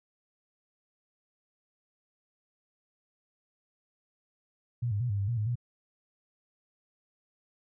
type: tone with pitch steps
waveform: sine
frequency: 120 / 102 / 122.9 / 101 / 99.1 / 119 / 106 / 120.9 Hz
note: B2 / G#2 / B2 / G#2 / G2 / A#2 / G#2 / B2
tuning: -49 / -31 / -8 / -48 / +19 / +36 / +36 / -36 cents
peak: -27 dBFS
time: 4.82-5.556 s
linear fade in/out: 10 ms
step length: 92 ms
effects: none

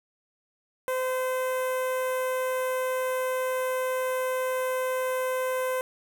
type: tone with notch filter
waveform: sawtooth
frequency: 514 Hz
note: C5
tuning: 31 cents flat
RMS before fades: -28 dBFS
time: 0.88-5.81 s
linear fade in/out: 0 ms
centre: 4500 Hz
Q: 0.6
effects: none

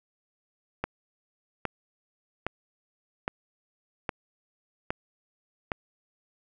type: click train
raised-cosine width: 0.5 ms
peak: -13 dBFS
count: 7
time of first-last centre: 0.84-5.718 s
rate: 1.23 Hz
effects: none

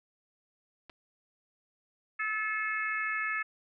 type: clicks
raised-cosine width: 0.3 ms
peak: -33 dBFS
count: 2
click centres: 0.896 / 0.899 s
type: harmonic tone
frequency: 432.9 Hz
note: A4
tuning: 28 cents flat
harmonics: 3 / 4 / 5 / 6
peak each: -36 / -33 / -35 / -41 dBFS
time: 2.19-3.43 s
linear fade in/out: 10 ms
effects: none

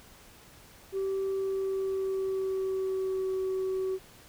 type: tone with pitch glide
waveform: sine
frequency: 387.1 to 378 Hz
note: G4 to F#4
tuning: -22 to +37 cents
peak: -26 dBFS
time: 0.92-3.99 s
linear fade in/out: 50 ms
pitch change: -41 cents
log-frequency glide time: 1.33-3.36 s
effects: tanh soft clip ceiling -26 dBFS + pink hiss -54 dBFS RMS until 4.28 s

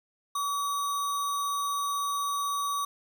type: tone with sample-and-hold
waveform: sine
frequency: 1142 Hz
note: D6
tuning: 49 cents flat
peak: -27 dBFS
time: 0.35-2.85 s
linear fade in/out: 5 ms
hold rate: 4900 Hz
effects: none

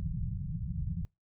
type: low-pass noise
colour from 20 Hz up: white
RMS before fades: -35 dBFS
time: 0-1.05 s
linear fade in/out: 0 ms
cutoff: 180 Hz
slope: 96 dB/octave
effects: noise-tail reverb RT60 0.2 s tail -23 dB re dry

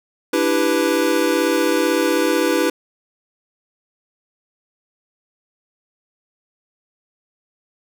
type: chord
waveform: square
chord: E minor seventh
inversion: third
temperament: equal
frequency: 293.7 / 329.6 / 392 / 493.9 Hz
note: D4 / E4 / G4 / B4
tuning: 0 / 0 / 0 / 0 cents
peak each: -23 / -21 / -23 / -21 dBFS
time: 0.33-2.7 s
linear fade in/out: 5 ms
effects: none

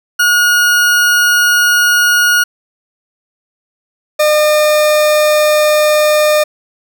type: tone pair in turn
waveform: 40% pulse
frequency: 1440 / 605.4 Hz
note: F#6 / D#5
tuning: -47 / -48 cents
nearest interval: octave + minor third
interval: 1501 cents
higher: first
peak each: -7 dBFS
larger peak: neither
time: 0.19-2.44 / 4.19-6.44 s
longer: neither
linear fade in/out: 10 ms
effects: none

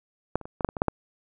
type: clicks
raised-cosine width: 1 ms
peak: -9 / -26 / -25 / -17 / -7 / -17 / -19 / -6 / -8 dBFS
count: 9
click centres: 0.356 / 0.413 / 0.455 / 0.608 / 0.647 / 0.689 / 0.768 / 0.819 / 0.883 s
effects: none

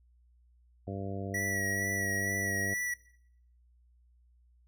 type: harmonic tone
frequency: 98 Hz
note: G2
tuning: in tune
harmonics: 1 / 2 / 3 / 4 / 5 / 6 / 7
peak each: -38 / -41 / -43 / -44 / -45 / -46 / -46 dBFS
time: 0.87-2.74 s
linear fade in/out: 5 ms
type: tone with vibrato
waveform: square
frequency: 1933 Hz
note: B6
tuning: 38 cents flat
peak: -32 dBFS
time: 1.34-2.94 s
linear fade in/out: 5 ms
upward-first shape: sine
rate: 2.2 Hz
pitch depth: 28 cents each way
effects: noise-tail reverb RT60 0.7 s tail -21 dB re dry + added 60 Hz sine -61 dBFS peak until 4.67 s

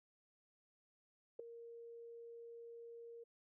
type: tone with ADSR envelope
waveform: sine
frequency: 466.2 Hz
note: A#4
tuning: in tune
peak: -38 dBFS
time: 1.39-3.24 s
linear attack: 6 ms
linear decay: 4 ms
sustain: -13 dB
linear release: 10 ms
effects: none

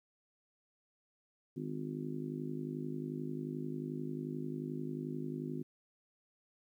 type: harmonic tone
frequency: 51.3 Hz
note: G#1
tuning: 21 cents flat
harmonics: 3 / 4 / 5 / 6 / 7 / 8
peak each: -42 / -50 / -41 / -49 / -44 / -55 dBFS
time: 1.56-5.63 s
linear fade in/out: 10 ms
effects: 12-bit

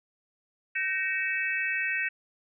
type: tone cluster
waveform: sine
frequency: 1542 / 1871 / 2263 / 2616 Hz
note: G6 / A#6 / C#7 / E7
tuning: -29 / +6 / +35 / -14 cents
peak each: -33 / -31 / -34 / -31 dBFS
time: 0.75-2.09 s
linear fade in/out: 10 ms
effects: none

